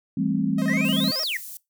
sine chord, A minor seventh, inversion second, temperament just, 165 / 198 / 220 / 264 Hz, E3 / G3 / A3 / C4, +2 / +18 / 0 / +16 cents, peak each -28 / -25 / -28 / -25 dBFS, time 0.17-1.11 s, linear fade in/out 5 ms
sawtooth tone with vibrato, 575 Hz, D5, 37 cents flat, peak -29 dBFS, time 0.58-1.24 s, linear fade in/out 5 ms, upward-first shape square, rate 13 Hz, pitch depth 160 cents each way
triangle exponential two-way sweep, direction up then down, 1803 to 5600 to 1803 Hz, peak -23 dBFS, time 0.68-1.37 s, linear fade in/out 2 ms, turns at 1.22 s
white high-pass noise, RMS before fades -38 dBFS, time 0.85-1.57 s, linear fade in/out 0 ms, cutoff 7700 Hz, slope 12 dB/octave
effects noise-tail reverb RT60 0.2 s tail -21 dB re dry

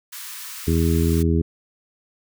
white high-pass noise, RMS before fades -35 dBFS, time 0.12-1.23 s, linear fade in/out 10 ms, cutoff 1000 Hz, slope 48 dB/octave
harmonic tone, 82.3 Hz, E2, 2 cents flat, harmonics 1 / 2 / 3 / 4 / 5, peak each -19 / -22 / -24 / -25 / -26 dBFS, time 0.67-1.42 s, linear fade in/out 10 ms
effects none

